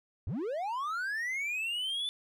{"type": "linear sweep", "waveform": "triangle", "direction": "up", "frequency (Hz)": [68, 3520], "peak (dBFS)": -30, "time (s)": [0.27, 2.09], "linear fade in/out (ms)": 0, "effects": []}